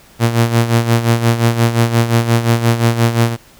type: tone with tremolo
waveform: sawtooth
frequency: 116.54 Hz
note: A#2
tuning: in tune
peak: -4 dBFS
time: 0.19-3.37 s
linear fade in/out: 50 ms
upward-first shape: sine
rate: 5.7 Hz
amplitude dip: 70%
effects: pink hiss -45 dBFS RMS until 3.59 s